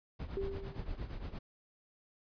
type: noise with tremolo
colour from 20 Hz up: brown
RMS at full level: -38 dBFS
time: 0.19-1.39 s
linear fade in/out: 10 ms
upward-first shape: triangle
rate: 8.7 Hz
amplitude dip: 80%
type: tone with exponential decay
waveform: sine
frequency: 392 Hz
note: G4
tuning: in tune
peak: -32 dBFS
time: 0.37-1.11 s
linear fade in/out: 0 ms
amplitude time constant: 160 ms
effects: resampled to 11025 Hz